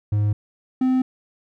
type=tone pair in turn; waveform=triangle; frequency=104.3 / 257.7 Hz; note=G#2 / C4; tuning=+8 / -26 cents; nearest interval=octave + major third; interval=1566 cents; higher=second; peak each=-15 / -14 dBFS; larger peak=second; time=0.12-0.33 / 0.81-1.02 s; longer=neither; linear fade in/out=5 ms; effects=none